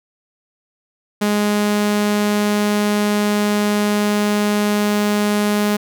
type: tone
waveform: sawtooth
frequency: 207.7 Hz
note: G#3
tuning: in tune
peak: -11 dBFS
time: 1.21-5.77 s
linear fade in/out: 10 ms
effects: none